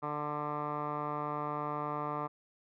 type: tone with low-pass filter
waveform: 10% pulse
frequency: 148.3 Hz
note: D3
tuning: 17 cents sharp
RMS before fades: -36 dBFS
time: 0.02-2.28 s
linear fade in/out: 20 ms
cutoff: 1200 Hz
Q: 6.9
effects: none